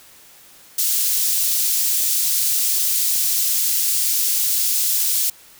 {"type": "high-pass noise", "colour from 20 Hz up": "white", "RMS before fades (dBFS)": -19, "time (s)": [0.78, 5.3], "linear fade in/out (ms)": 5, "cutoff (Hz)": 4700, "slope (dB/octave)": 12, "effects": ["white hiss -47 dBFS RMS until 5.59 s"]}